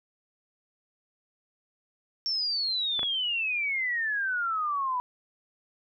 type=exponential sweep; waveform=sine; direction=down; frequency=5500 to 978 Hz; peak=-26 dBFS; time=2.26-5 s; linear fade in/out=0 ms
type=clicks; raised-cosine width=0.5 ms; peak=-20 dBFS; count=2; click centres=2.993 / 3.031 s
effects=none